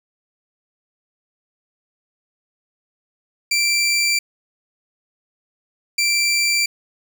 20% pulse tone pair in turn, 2349 / 2349 Hz, D7 / D7, 0 / 0 cents, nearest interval unison, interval 0 cents, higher neither, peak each -11 dBFS, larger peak neither, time 3.51-4.19 / 5.98-6.66 s, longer neither, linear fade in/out 5 ms, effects none

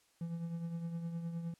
triangle tone with tremolo, 168 Hz, E3, 33 cents sharp, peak -33 dBFS, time 0.21-1.54 s, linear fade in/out 2 ms, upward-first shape triangle, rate 9.7 Hz, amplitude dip 55%, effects white hiss -71 dBFS RMS until 1.59 s + low-pass 10000 Hz 12 dB/octave

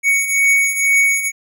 square beating tone pair, 2230 / 2232.1 Hz, C#7 / C#7, +10 / +11 cents, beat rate 2.1 Hz, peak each -19 / -14 dBFS, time 0.03-1.32 s, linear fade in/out 50 ms, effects none

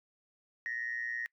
sine tone with amplitude modulation, 1864.7 Hz, A#6, in tune, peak -30 dBFS, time 0.66-1.26 s, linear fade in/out 0 ms, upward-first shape sine, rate 119 Hz, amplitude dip 85%, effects noise-tail reverb RT60 0.1 s tail -24 dB re dry + tanh soft clip ceiling -27 dBFS

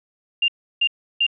sine tone bursts, 2794 Hz, F7, in tune, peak -15 dBFS, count 3, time 0.42-1.266 s, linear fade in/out 5 ms, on 62 ms, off 330 ms, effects none

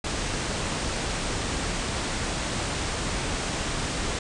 pink low-pass noise, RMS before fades -29 dBFS, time 0.04-4.19 s, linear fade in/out 5 ms, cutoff 9200 Hz, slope 96 dB/octave, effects none

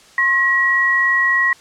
sine tone pair together, 1071 / 1908.3 Hz, C6 / A#6, +40 / +40 cents, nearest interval minor seventh, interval 1000 cents, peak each -21 / -13 dBFS, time 0.18-1.53 s, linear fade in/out 2 ms, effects white hiss -46 dBFS RMS until 1.6 s + low-pass 7000 Hz 12 dB/octave

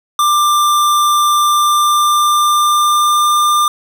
square tone with pitch glide, 1187 to 1197.3 Hz, D6 to D6, +18 to +33 cents, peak -10 dBFS, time 0.19-3.68 s, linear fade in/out 2 ms, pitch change +15 cents, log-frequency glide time 1.36-3.24 s, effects none

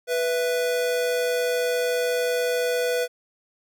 square tone pair together, 493 / 662 Hz, B4 / E5, -3 / +7 cents, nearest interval perfect fourth, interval 510 cents, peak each -23 / -30 dBFS, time 0.07-3.08 s, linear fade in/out 50 ms, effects none

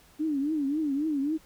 sine tone with vibrato, 293.6 Hz, D4, in tune, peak -25 dBFS, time 0.19-1.38 s, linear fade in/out 20 ms, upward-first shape triangle, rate 3.7 Hz, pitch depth 170 cents each way, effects pink hiss -58 dBFS RMS until 1.45 s

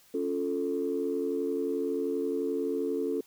sine chord, Db augmented, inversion none, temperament equal, 277.2 / 349.2 / 440 Hz, Db4 / F4 / A4, 0 / 0 / 0 cents, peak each -32 / -33 / -30 dBFS, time 0.14-3.21 s, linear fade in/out 5 ms, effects tanh soft clip ceiling -19 dBFS + white hiss -60 dBFS RMS until 3.26 s

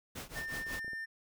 pink noise with tremolo, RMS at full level -41 dBFS, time 0.15-0.8 s, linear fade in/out 10 ms, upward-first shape triangle, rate 5.5 Hz, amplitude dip 95%
triangle tone, 1800 Hz, A6, 39 cents sharp, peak -36 dBFS, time 0.35-1.06 s, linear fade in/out 20 ms
clicks, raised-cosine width 2 ms, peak -38 dBFS, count 6, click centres 0.54 / 0.615 / 0.667 / 0.846 / 0.88 / 0.933 s
effects none

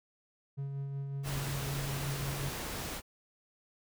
triangle tone with tremolo, 138.59 Hz, C#3, in tune, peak -32 dBFS, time 0.57-2.5 s, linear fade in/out 20 ms, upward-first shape sine, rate 5.4 Hz, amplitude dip 30%
pink noise, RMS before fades -39 dBFS, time 1.23-3.02 s, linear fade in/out 50 ms
effects none

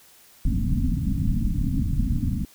pink low-pass noise, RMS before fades -23 dBFS, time 0.45-2.45 s, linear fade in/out 2 ms, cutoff 280 Hz, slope 96 dB/octave, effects white hiss -53 dBFS RMS until 2.54 s

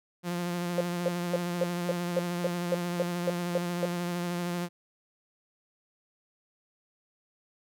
sawtooth tone with vibrato, 175 Hz, F3, 4 cents sharp, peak -26 dBFS, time 0.23-4.69 s, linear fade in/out 50 ms, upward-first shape sine, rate 13 Hz, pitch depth 23 cents each way
sine tone bursts, 525 Hz, C5, 6 cents sharp, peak -23 dBFS, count 12, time 0.78-3.854 s, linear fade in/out 2 ms, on 27 ms, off 250 ms
effects none

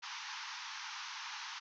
pink band-pass noise, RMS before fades -45 dBFS, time 0.02-1.6 s, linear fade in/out 20 ms, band 840 to 6300 Hz, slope 96 dB/octave, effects none

